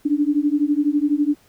sine beating tone pair, 287.2 / 299.2 Hz, D4 / D4, -39 / +32 cents, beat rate 12 Hz, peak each -19 dBFS, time 0.05-1.35 s, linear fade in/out 10 ms, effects pink hiss -56 dBFS RMS until 1.48 s

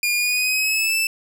sawtooth tone with pitch glide, 2424 to 2643 Hz, D#7 to E7, -46 to +4 cents, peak -15 dBFS, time 0.03-1.07 s, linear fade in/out 2 ms, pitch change +150 cents, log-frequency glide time 0.16-0.95 s, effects none

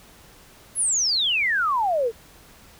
sine exponential sweep, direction down, 11175 to 430.6 Hz, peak -19 dBFS, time 0.75-2.12 s, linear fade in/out 50 ms, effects pink hiss -50 dBFS RMS until 2.79 s

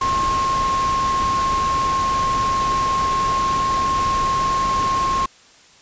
sine tone in noise, 1072 Hz, C6, 42 cents sharp, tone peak -17 dBFS, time 0.01-5.26 s, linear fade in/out 5 ms, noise pink, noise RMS -27 dBFS, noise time 0.01-5.26 s, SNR +7 dB, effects white hiss -49 dBFS RMS until 5.81 s + resampled to 16000 Hz

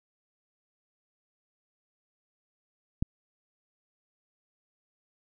click, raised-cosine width 5 ms, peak -14 dBFS, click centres 3.025 s, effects none

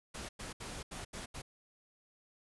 pink noise bursts at uneven times, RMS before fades -44 dBFS, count 6, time 0.14-0.29 / 0.39-0.53 / 0.6-0.83 / 0.91-1.05 / 1.13-1.26 / 1.34-1.42 s, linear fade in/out 10 ms, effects resampled to 24000 Hz

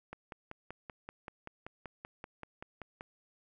click train, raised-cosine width 0.5 ms, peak -28 dBFS, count 16, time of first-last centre 0.13-3.009 s, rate 5.21 Hz, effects none

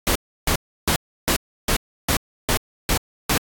pink noise bursts, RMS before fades -19 dBFS, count 9, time 0.07-3.377 s, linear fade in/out 0 ms, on 83 ms, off 320 ms, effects AAC 64 kbps

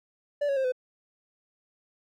triangle tone with pitch steps, 580 / 554.4 / 530 / 506.7 Hz, D5 / C#5 / C5 / B4, -22 / 0 / +22 / +44 cents, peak -22 dBFS, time 0.41-0.722 s, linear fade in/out 10 ms, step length 78 ms, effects none

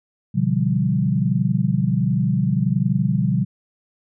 sine chord, G dominant seventh, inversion first, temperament equal with one note detuned, 123.47 / 144.06 / 174.61 / 196 Hz, B2 / D3 / F3 / G3, 0 / -33 / 0 / 0 cents, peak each -22 dBFS, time 0.34-3.45 s, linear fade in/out 20 ms, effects none

